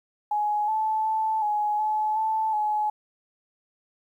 sine tone with pitch steps, 838 / 871 / 876 / 839 / 857 / 877 / 847 Hz, G#5 / A5 / A5 / G#5 / A5 / A5 / G#5, +15 / -18 / -8 / +17 / -46 / -6 / +34 cents, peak -22 dBFS, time 0.31-2.9 s, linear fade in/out 5 ms, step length 370 ms, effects 10-bit

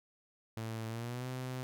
sawtooth tone with pitch glide, 112.1 to 128.03 Hz, A2 to C3, +33 to -37 cents, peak -34 dBFS, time 0.57-1.63 s, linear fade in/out 0 ms, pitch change +230 cents, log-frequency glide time 0.88-1.27 s, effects none

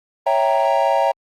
triangle chord, C# diminished seventh, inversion none, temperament equal, 554.4 / 659.3 / 784 / 932.3 Hz, C#5 / E5 / G5 / Bb5, 0 / 0 / 0 / 0 cents, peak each -18 dBFS, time 0.26-1.12 s, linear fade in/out 10 ms, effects Opus 32 kbps

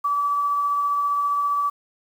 sine tone with tremolo, 1151 Hz, D6, 35 cents flat, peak -18 dBFS, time 0.04-1.7 s, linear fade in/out 10 ms, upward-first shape triangle, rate 15 Hz, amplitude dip 25%, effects 8-bit

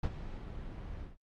brown noise with ADSR envelope, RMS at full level -29 dBFS, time 0.03-1.17 s, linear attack 7 ms, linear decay 50 ms, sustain -13 dB, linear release 160 ms, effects low-pass 4000 Hz 12 dB/octave + Opus 48 kbps

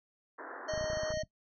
white band-pass noise, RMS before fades -45 dBFS, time 0.38-1.13 s, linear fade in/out 10 ms, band 260 to 1800 Hz, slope 96 dB/octave
harmonic tone, 622.3 Hz, D#5, in tune, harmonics 1 / 3 / 5 / 7 / 9 / 10, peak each -33 / -45 / -50 / -47 / -52 / -50 dBFS, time 0.68-1.23 s, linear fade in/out 10 ms
clicks, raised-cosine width 5 ms, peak -31 dBFS, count 12, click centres 0.737 / 0.777 / 0.811 / 0.842 / 0.901 / 0.933 / 0.972 / 1.034 / 1.105 / 1.14 / 1.173 / 1.235 s
effects noise-tail reverb RT60 0.1 s tail -18 dB re dry

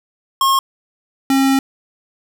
square tone pair in turn, 1079 / 269.8 Hz, C#6 / C#4, -47 / -47 cents, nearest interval 2 octaves, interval 2400 cents, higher first, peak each -12 dBFS, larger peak neither, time 0.41-0.59 / 1.3-1.59 s, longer second, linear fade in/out 2 ms, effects none

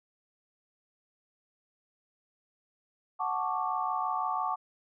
sine chord, D major seventh, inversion first, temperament equal, 740 / 880 / 1108.7 / 1174.7 Hz, F#5 / A5 / C#6 / D6, 0 / 0 / 0 / 0 cents, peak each -34 dBFS, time 3.19-4.56 s, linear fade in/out 20 ms, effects none

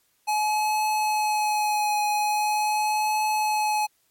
square tone with vibrato, 847 Hz, G#5, 34 cents sharp, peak -22 dBFS, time 0.27-3.87 s, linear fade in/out 20 ms, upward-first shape triangle, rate 0.42 Hz, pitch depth 21 cents each way, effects white hiss -67 dBFS RMS until 4.1 s + MP3 64 kbps

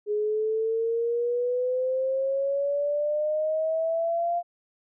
sine exponential sweep, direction up, 415.3 to 698.5 Hz, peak -23 dBFS, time 0.06-4.43 s, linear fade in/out 50 ms, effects none

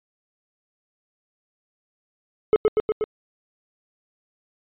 triangle tone with echo, 429.2 Hz, A4, 43 cents flat, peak -10 dBFS, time 2.53-2.56 s, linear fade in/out 0 ms, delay 120 ms, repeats 4, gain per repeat -2 dB, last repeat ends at 3.04 s, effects resampled to 8000 Hz

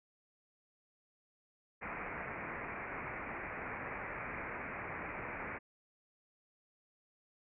white low-pass noise, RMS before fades -43 dBFS, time 1.81-5.59 s, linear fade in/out 20 ms, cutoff 2400 Hz, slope 96 dB/octave, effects none

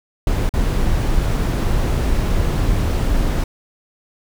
brown noise with dropouts, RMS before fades -17 dBFS, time 0.27-3.44 s, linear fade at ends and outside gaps 2 ms, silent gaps 0.493-0.538 s, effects none

